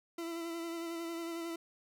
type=tone with vibrato; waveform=40% pulse; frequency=334.6 Hz; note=E4; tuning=26 cents sharp; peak=-37 dBFS; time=0.18-1.56 s; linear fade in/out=5 ms; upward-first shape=sine; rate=11 Hz; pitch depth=26 cents each way; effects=none